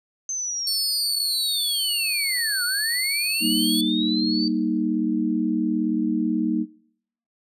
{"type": "linear two-way sweep", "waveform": "sine", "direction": "down then up", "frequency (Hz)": [6272, 1404, 4623], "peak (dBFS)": -25, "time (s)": [0.29, 4.48], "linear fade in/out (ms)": 2, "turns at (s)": 2.64}
{"type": "tone", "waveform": "sawtooth", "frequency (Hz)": 4435, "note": "C#8", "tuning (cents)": 0, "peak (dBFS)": -20, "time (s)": [0.67, 3.81], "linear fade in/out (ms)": 2}
{"type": "chord", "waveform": "sine", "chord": "Eb major", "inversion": "first", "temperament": "just", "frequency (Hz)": [194.45, 233.3, 311.1], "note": ["G3", "Bb3", "Eb4"], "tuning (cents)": [-14, 2, 0], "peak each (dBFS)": [-28, -24, -24], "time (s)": [3.4, 6.66], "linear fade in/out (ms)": 50}
{"effects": ["noise-tail reverb RT60 0.7 s tail -22 dB re dry", "resampled to 32000 Hz"]}